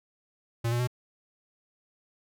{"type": "tone with pitch steps", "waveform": "square", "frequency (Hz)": [116.54, 120.16, 123.9], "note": ["A#2", "B2", "B2"], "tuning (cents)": [0, -47, 6], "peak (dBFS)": -26, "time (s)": [0.64, 0.874], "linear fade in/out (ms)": 10, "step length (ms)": 78, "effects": []}